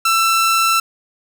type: tone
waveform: sawtooth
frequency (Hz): 1336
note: E6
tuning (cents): +23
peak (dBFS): -9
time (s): 0.05-0.8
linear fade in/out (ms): 5
effects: 8-bit